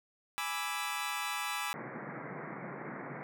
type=chord; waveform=20% pulse; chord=E dominant seventh; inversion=first; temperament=equal; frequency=830.6 / 987.8 / 1174.7 / 1318.5 Hz; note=G#5 / B5 / D6 / E6; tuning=0 / 0 / 0 / 0 cents; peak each=-35 dBFS; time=0.38-1.73 s; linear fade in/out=0 ms
type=band-pass noise; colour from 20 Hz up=pink; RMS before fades=-43 dBFS; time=1.74-3.23 s; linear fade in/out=0 ms; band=130 to 2200 Hz; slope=96 dB/octave
effects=none